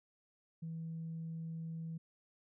sine tone, 163.2 Hz, E3, 17 cents flat, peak -39 dBFS, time 0.62-1.98 s, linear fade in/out 10 ms, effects tanh soft clip ceiling -36 dBFS

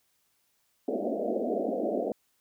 white band-pass noise, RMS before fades -30 dBFS, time 0.88-2.12 s, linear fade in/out 2 ms, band 200 to 700 Hz, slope 96 dB/octave, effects white hiss -72 dBFS RMS until 2.4 s

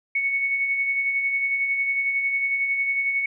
sine tone with tremolo, 2217 Hz, C#7, in tune, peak -19 dBFS, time 0.15-3.26 s, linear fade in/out 5 ms, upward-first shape sine, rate 11 Hz, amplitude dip 40%, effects none

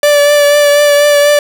45% pulse tone with vibrato, 582 Hz, D5, 16 cents flat, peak -5 dBFS, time 0.03-1.39 s, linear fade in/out 2 ms, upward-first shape triangle, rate 4.1 Hz, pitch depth 23 cents each way, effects none

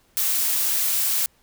blue noise, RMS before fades -22 dBFS, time 0.17-1.26 s, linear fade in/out 0 ms, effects pink hiss -61 dBFS RMS until 1.42 s

